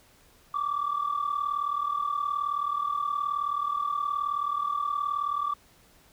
sine tone pair together, 1143.1 / 1182 Hz, D6 / D6, -47 / +11 cents, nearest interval minor second, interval 58 cents, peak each -28 dBFS, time 0.54-5.54 s, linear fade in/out 5 ms, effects tanh soft clip ceiling -21 dBFS + pink hiss -59 dBFS RMS until 6.12 s

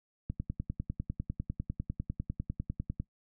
click train, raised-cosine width 5 ms, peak -22 dBFS, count 28, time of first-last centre 0.3-3 s, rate 10 Hz, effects noise-tail reverb RT60 0.1 s tail -19 dB re dry

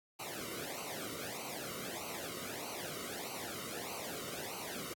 pink noise with flanger, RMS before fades -43 dBFS, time 0.19-4.94 s, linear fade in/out 10 ms, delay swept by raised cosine 0.57 to 1.21 ms, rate 1.6 Hz, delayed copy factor -0.9, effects high-pass 100 Hz 12 dB/octave + AAC 64 kbps

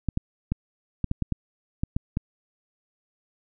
clicks, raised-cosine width 5 ms, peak -12 dBFS, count 10, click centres 0.087 / 0.174 / 0.52 / 1.043 / 1.114 / 1.223 / 1.323 / 1.835 / 1.965 / 2.171 s, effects none

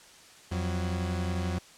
40% pulse tone pair together, 87 / 185.2 Hz, F2 / F#3, -6 / +2 cents, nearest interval octave + minor second, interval 1308 cents, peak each -29 / -33 dBFS, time 0.51-1.59 s, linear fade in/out 10 ms, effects white hiss -53 dBFS RMS until 1.77 s + low-pass 8000 Hz 12 dB/octave

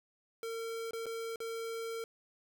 square tone with dropouts, 455.7 Hz, A#4, 39 cents flat, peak -38 dBFS, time 0.43-2.04 s, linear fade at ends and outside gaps 1 ms, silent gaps 0.909-0.933 / 1.058-1.065 / 1.359-1.403 s, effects none

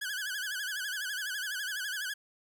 sawtooth tone with vibrato, 1585 Hz, G6, 19 cents sharp, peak -30 dBFS, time 0.01-2.14 s, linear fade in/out 10 ms, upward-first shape sine, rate 12 Hz, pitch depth 130 cents each way, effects none

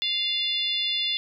harmonic tone, 698.5 Hz, F5, in tune, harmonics 3 / 4 / 5 / 6 / 7, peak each -36 / -31 / -25 / -34 / -37 dBFS, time 0.02-1.17 s, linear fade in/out 0 ms, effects none

